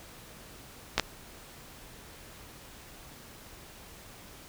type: clicks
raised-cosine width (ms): 0.2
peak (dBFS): -6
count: 2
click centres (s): 0.98 / 0.997
effects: pink hiss -50 dBFS RMS until 4.48 s